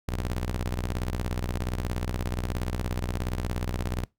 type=ring-modulated tone; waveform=sawtooth; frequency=61.3 Hz; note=B1; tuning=12 cents flat; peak=-21 dBFS; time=0.08-4.05 s; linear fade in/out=5 ms; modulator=22.2 Hz; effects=noise-tail reverb RT60 0.2 s tail -24 dB re dry